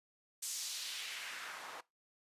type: noise with band-pass filter sweep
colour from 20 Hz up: white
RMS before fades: -44 dBFS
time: 0.42-1.81 s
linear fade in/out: 10 ms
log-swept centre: 7500 to 870 Hz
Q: 1.4
effects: noise-tail reverb RT60 0.2 s tail -21 dB re dry + resampled to 32000 Hz